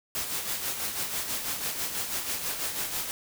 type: noise with tremolo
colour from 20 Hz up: white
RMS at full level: -30 dBFS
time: 0.15-3.11 s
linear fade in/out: 0 ms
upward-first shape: sine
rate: 6.1 Hz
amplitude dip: 50%
effects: none